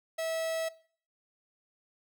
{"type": "tone", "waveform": "45% pulse", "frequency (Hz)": 650, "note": "E5", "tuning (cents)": -24, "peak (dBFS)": -31, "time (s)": [0.18, 0.69], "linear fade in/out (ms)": 10, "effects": ["noise-tail reverb RT60 0.5 s tail -20 dB re dry"]}